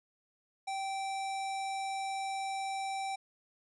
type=tone; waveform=square; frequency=778 Hz; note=G5; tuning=13 cents flat; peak=-35 dBFS; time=0.67-3.16 s; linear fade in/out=10 ms; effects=resampled to 24000 Hz